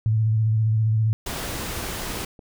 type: tone with vibrato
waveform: sine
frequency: 110 Hz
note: A2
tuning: in tune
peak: -17 dBFS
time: 0.06-1.13 s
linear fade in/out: 0 ms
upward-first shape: sine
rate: 15 Hz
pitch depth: 35 cents each way
type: noise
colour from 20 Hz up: pink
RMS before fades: -30 dBFS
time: 1.26-2.25 s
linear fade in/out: 5 ms
type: clicks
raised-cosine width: 2 ms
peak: -30 / -27 / -23 / -31 dBFS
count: 4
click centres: 1.363 / 1.44 / 2.104 / 2.392 s
effects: none